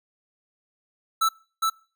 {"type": "tone with echo", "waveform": "square", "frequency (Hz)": 1318, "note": "E6", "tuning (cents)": -1, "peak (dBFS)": -19, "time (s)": [1.21, 1.29], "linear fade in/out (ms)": 10, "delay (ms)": 410, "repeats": 1, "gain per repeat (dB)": -2, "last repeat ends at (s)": 1.7, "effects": ["noise-tail reverb RT60 0.4 s tail -24 dB re dry"]}